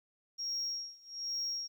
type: tone with tremolo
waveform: sine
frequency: 5588 Hz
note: F8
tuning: in tune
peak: -31 dBFS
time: 0.38-1.68 s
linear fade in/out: 20 ms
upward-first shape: sine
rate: 1.2 Hz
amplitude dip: 95%
effects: tanh soft clip ceiling -31 dBFS + 12-bit